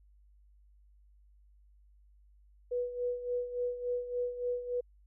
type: tone with tremolo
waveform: sine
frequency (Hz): 490.2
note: B4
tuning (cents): -13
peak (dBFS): -29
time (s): 2.71-4.81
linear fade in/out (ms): 10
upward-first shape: sine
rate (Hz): 3.5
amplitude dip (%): 70
effects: added 50 Hz sine -59 dBFS peak until 5.06 s